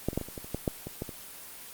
clicks, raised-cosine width 2 ms, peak -13 / -24 / -13 / -21 / -29 / -24 / -30 / -17 / -13 / -23 / -19 / -26 dBFS, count 12, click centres 0.086 / 0.131 / 0.176 / 0.213 / 0.286 / 0.378 / 0.445 / 0.546 / 0.678 / 0.87 / 1.021 / 1.092 s, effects white hiss -45 dBFS RMS until 1.73 s + Opus 24 kbps

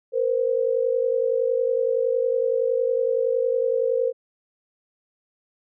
sine tone pair together, 466.2 / 517 Hz, A#4 / C5, 0 / -21 cents, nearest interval major second, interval 179 cents, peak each -22 / -22 dBFS, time 0.12-4.13 s, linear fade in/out 50 ms, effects none

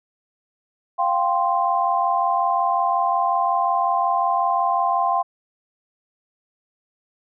sine chord, F suspended second, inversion none, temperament equal, 698.5 / 784 / 1046.5 Hz, F5 / G5 / C6, 0 / 0 / 0 cents, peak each -22 / -22 / -21 dBFS, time 0.98-5.23 s, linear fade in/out 20 ms, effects none

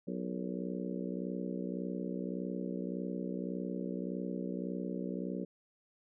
harmonic tone with a mistuned harmonic, 61.74 Hz, B1, in tune, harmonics 3 / 4 / 5 / 6 / 7 / 8 / 9, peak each -39 / -41 / -43 / -45 / -46 / -47 / -48 dBFS, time 0.07-5.45 s, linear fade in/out 10 ms, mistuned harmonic 8, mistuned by -69 cents, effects none

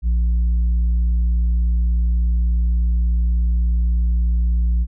triangle tone with tanh clipping, 58.27 Hz, A#1, in tune, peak -15 dBFS, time 0.02-4.87 s, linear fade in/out 50 ms, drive 8 dB, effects none

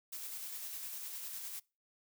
blue noise with tremolo, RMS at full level -43 dBFS, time 0.12-1.6 s, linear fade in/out 10 ms, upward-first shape square, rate 9.9 Hz, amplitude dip 25%, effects noise-tail reverb RT60 0.3 s tail -24 dB re dry

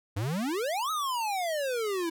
square exponential two-way sweep, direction up then down, 92.8 to 1300 to 322.1 Hz, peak -29 dBFS, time 0.16-2.1 s, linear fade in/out 10 ms, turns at 0.91 s, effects none

